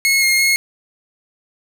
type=tone with pitch steps; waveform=sawtooth; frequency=2176 / 2139 / 2164 Hz; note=C#7 / C7 / C#7; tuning=-33 / +38 / -42 cents; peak=-9 dBFS; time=0.05-0.56 s; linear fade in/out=0 ms; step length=170 ms; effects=7-bit